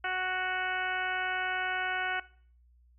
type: harmonic tone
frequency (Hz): 370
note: F#4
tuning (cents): 0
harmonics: 1 / 2 / 3 / 4 / 5 / 6 / 7 / 8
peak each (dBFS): -44 / -35 / -41 / -33 / -40 / -40 / -43 / -43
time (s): 0.04-2.2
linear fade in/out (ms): 5
effects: noise-tail reverb RT60 0.5 s tail -19 dB re dry + added 60 Hz sine -59 dBFS peak until 2.98 s